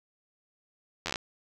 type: slowing click train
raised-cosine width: 0.2 ms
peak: -14 dBFS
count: 8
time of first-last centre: 1.06-1.158 s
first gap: 11 ms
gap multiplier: 1.08
effects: none